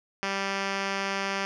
5% pulse tone with low-pass filter, 196 Hz, G3, in tune, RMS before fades -30 dBFS, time 0.23-1.45 s, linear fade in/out 0 ms, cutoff 4300 Hz, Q 2, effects none

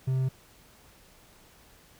triangle tone, 130.81 Hz, C3, in tune, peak -22 dBFS, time 0.07-0.29 s, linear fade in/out 10 ms, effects pink hiss -57 dBFS RMS until 1.99 s

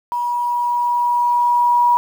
sine tone with level ramp, 964 Hz, B5, 42 cents flat, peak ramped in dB -18 to -10 dBFS, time 0.12-1.97 s, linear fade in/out 0 ms, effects 7-bit

